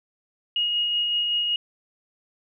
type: tone with tremolo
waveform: sine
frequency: 2876 Hz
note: F#7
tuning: 50 cents flat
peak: -20 dBFS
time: 0.56-1.56 s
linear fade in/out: 2 ms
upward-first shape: sine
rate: 5.3 Hz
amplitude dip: 25%
effects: none